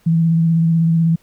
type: tone with vibrato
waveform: sine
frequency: 164.81 Hz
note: E3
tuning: in tune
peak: -11 dBFS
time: 0.06-1.16 s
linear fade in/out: 10 ms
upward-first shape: sine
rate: 16 Hz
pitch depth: 23 cents each way
effects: pink hiss -56 dBFS RMS until 1.22 s